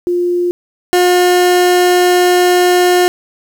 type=tone pair in turn; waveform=sine / 30% pulse; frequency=352.6 / 358.3 Hz; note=F4 / F4; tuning=+17 / +44 cents; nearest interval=unison; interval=27 cents; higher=second; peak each=-11 / -5 dBFS; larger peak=second; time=0.07-0.51 / 0.93-3.08 s; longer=second; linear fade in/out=0 ms; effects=7-bit